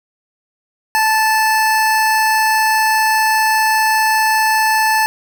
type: tone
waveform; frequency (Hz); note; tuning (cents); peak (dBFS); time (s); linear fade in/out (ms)
25% pulse; 875; A5; -10; -8; 0.95-5.06; 0
effects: none